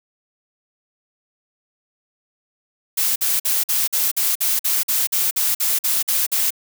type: noise bursts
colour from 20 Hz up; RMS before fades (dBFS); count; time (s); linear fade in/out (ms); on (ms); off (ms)
blue; -19; 15; 2.97-6.506; 10; 190; 49
effects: none